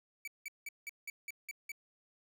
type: tone bursts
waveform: 45% pulse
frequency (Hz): 2294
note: D7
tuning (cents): -41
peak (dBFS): -40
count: 8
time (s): 0.25-1.718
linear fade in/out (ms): 2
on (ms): 26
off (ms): 180
effects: none